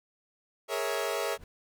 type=chord; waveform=sawtooth; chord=A# half-diminished seventh; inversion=third; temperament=equal with one note detuned; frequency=415.3 / 466.2 / 554.4 / 652.1 Hz; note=G#4 / A#4 / C#5 / E5; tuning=0 / 0 / 0 / -19 cents; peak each=-31 dBFS; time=0.68-1.38 s; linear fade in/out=50 ms
type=noise with exponential growth; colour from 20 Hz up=brown; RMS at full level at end=-42 dBFS; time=1.3-1.44 s; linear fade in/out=2 ms; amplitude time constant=29 ms
effects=none